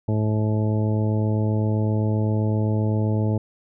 harmonic tone, 107.7 Hz, A2, 37 cents flat, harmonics 1 / 2 / 3 / 4 / 5 / 6 / 8, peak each -20 / -26 / -30 / -32 / -34 / -36 / -38 dBFS, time 0.08-3.38 s, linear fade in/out 5 ms, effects none

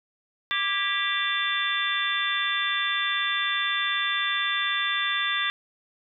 harmonic tone with a mistuned harmonic, 392 Hz, G4, in tune, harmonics 3 / 4 / 5 / 6 / 7 / 8 / 9, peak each -31 / -30 / -29 / -36 / -35 / -40 / -28 dBFS, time 0.51-5.5 s, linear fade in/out 0 ms, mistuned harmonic 4, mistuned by +75 cents, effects none

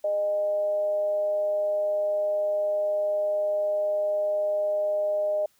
sine tone with amplitude modulation, 612 Hz, D#5, 29 cents flat, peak -21 dBFS, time 0.04-5.46 s, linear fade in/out 5 ms, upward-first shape sine, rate 202 Hz, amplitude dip 35%, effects white hiss -65 dBFS RMS until 5.59 s

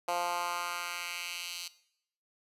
10% pulse tone with high-pass filter sweep, 174.8 Hz, F3, 2 cents sharp, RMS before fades -36 dBFS, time 0.08-1.68 s, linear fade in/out 5 ms, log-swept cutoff 660 to 3800 Hz, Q 1.7, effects noise-tail reverb RT60 0.7 s tail -17 dB re dry + resampled to 32000 Hz

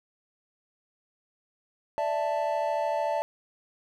triangle chord, D suspended second, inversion none, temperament just, 587.3 / 660.7 / 881 Hz, D5 / E5 / A5, 0 / +4 / +2 cents, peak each -28 dBFS, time 1.98-3.22 s, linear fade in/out 0 ms, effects none

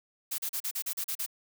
blue noise bursts, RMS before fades -33 dBFS, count 9, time 0.31-1.263 s, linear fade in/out 10 ms, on 73 ms, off 37 ms, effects none

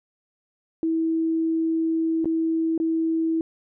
sine tone with dropouts, 324.9 Hz, E4, 25 cents flat, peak -20 dBFS, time 0.83-3.41 s, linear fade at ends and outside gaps 1 ms, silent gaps 2.245-2.256 / 2.778-2.8 s, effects none

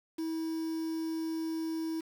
triangle tone with quantisation, 322.8 Hz, E4, 36 cents flat, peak -30 dBFS, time 0.18-2.01 s, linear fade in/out 10 ms, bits 8, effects none

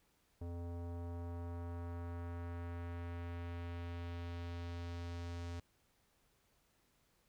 square tone with low-pass filter sweep, 86 Hz, F2, 26 cents flat, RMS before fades -44 dBFS, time 0.41-5.6 s, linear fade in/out 5 ms, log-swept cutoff 620 to 6600 Hz, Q 1.1, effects pink hiss -75 dBFS RMS until 7.28 s

